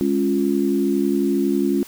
sine chord, Db major, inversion second, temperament equal with one note detuned, 207.1 / 277.2 / 349.2 Hz, Ab3 / Db4 / F4, -5 / 0 / 0 cents, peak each -22 / -20 / -21 dBFS, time 0.01-1.83 s, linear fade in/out 0 ms, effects white hiss -43 dBFS RMS until 1.87 s

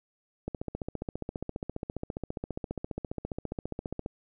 click train, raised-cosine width 2 ms, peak -20 dBFS, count 54, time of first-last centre 0.48-4.061 s, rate 14.8 Hz, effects none

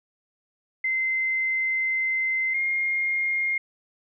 sine tone pair in turn, 2070 / 2129 Hz, C7 / C7, -19 / +30 cents, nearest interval unison, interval 49 cents, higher second, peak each -22 / -22 dBFS, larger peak neither, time 0.84-2.54 / 2.54-3.58 s, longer first, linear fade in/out 5 ms, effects none

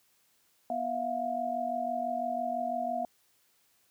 sine tone cluster, 244.7 / 665 / 711 Hz, B3 / E5 / F5, -16 / +15 / +31 cents, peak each -39 / -34 / -32 dBFS, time 0.7-3.05 s, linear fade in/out 2 ms, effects white hiss -69 dBFS RMS until 3.9 s + high-pass 60 Hz 12 dB/octave

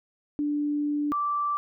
sine tone pair in turn, 293.6 / 1168.3 Hz, D4 / D6, 0 / -9 cents, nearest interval 2 octaves, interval 2391 cents, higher second, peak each -24 dBFS, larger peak neither, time 0.39-1.12 / 1.12-1.57 s, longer first, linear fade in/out 0 ms, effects none

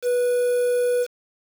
triangle tone with quantisation, 490.4 Hz, B4, 12 cents flat, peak -16 dBFS, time 0.02-1.07 s, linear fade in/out 50 ms, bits 6, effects none

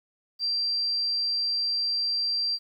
sine tone, 4715 Hz, D8, 6 cents sharp, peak -24 dBFS, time 0.39-2.59 s, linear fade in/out 50 ms, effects 10-bit

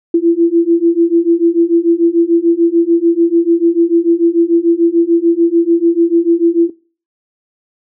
sine beating tone pair, 333.8 / 340.6 Hz, E4 / F4, +22 / -43 cents, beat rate 6.8 Hz, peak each -11 dBFS, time 0.14-6.7 s, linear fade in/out 5 ms, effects noise-tail reverb RT60 0.4 s tail -21 dB re dry

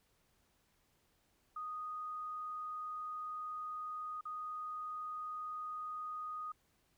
sine tone with dropouts, 1241 Hz, D#6, 5 cents flat, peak -40 dBFS, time 1.56-6.52 s, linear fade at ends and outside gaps 5 ms, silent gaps 4.21-4.253 s, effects pink hiss -75 dBFS RMS until 6.97 s

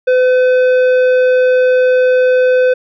sine tone with tanh clipping, 507 Hz, B4, 45 cents sharp, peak -9 dBFS, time 0.07-2.74 s, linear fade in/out 10 ms, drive 10 dB, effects none

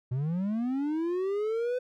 triangle linear sweep, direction up, 120 to 507 Hz, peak -25 dBFS, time 0.11-1.79 s, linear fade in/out 10 ms, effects none

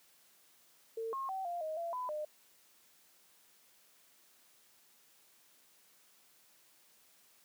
sine tone with pitch steps, 451.6 / 1076 / 766 / 696 / 627 / 678 / 1002 / 606 Hz, A4 / C6 / G5 / F5 / D#5 / E5 / B5 / D#5, +45 / +48 / -40 / -6 / +13 / +49 / +25 / -46 cents, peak -36 dBFS, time 0.97-2.25 s, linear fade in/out 5 ms, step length 160 ms, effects white hiss -66 dBFS RMS until 7.44 s + high-pass 150 Hz 12 dB/octave

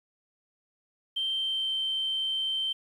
sine tone with pitch glide, 3136 to 3114 Hz, G7 to G7, 0 to -12 cents, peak -26 dBFS, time 1.16-2.73 s, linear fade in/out 10 ms, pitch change -12 cents, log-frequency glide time 1.29-1.75 s, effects tanh soft clip ceiling -22 dBFS + 10-bit

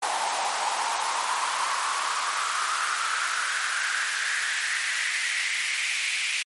pink noise with high-pass filter sweep, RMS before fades -27 dBFS, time 0.02-6.43 s, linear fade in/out 10 ms, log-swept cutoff 790 to 2400 Hz, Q 4.6, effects MP3 48 kbps

